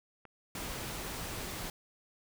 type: click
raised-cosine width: 0.5 ms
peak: -36 dBFS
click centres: 0.253 s
type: noise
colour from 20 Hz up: pink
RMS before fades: -40 dBFS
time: 0.55-1.7 s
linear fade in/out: 2 ms
effects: none